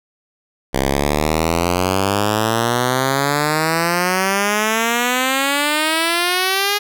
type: exponential sweep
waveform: 5% pulse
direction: up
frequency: 65.41 to 415.3 Hz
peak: -4 dBFS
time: 0.73-6.79 s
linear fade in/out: 20 ms
effects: none